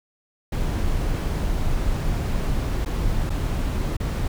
brown noise with dropouts, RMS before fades -23 dBFS, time 0.52-4.28 s, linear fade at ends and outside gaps 5 ms, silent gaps 2.85-2.859 / 3.296-3.302 / 3.968-4 s, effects none

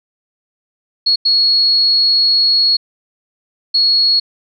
sine tone bursts at uneven times, 4334 Hz, C#8, 40 cents flat, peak -9 dBFS, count 3, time 1.06-1.16 / 1.25-2.77 / 3.74-4.2 s, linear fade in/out 10 ms, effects none

